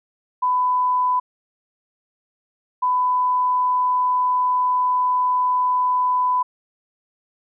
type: tone pair in turn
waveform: sine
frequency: 1000 / 1000 Hz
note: B5 / B5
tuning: +21 / +21 cents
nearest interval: unison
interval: 0 cents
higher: neither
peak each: -16 dBFS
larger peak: neither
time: 0.42-1.2 / 2.82-6.43 s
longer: second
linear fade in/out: 10 ms
effects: none